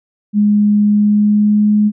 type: tone with pitch glide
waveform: sine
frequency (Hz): 207.7 to 209.9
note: G#3 to G#3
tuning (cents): 0 to +19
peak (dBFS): -8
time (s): 0.33-1.92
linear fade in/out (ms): 50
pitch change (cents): +19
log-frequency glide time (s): 0.87-1.72
effects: none